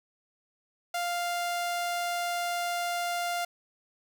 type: tone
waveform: sawtooth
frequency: 698.5 Hz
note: F5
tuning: in tune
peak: -25 dBFS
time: 0.94-3.45 s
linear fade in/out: 5 ms
effects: none